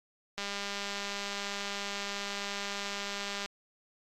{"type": "click train", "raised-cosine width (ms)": 0.2, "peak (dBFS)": -19, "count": 620, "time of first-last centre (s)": [0.38, 3.46], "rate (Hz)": 201, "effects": ["AAC 64 kbps"]}